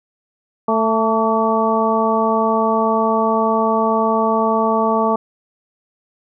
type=harmonic tone with a mistuned harmonic; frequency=221.9 Hz; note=A3; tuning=15 cents sharp; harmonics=1 / 2 / 3 / 4 / 5; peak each=-20 / -20 / -20 / -20 / -20 dBFS; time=0.68-5.16 s; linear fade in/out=5 ms; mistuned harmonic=5; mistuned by=+44 cents; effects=none